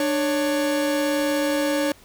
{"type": "tone pair together", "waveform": "45% pulse", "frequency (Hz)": [297.2, 555.6], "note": ["D4", "C#5"], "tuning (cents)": [21, 4], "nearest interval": "major seventh", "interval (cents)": 1083, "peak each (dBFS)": -23, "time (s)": [0, 1.92], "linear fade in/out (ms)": 2, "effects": ["pink hiss -51 dBFS RMS until 2.04 s"]}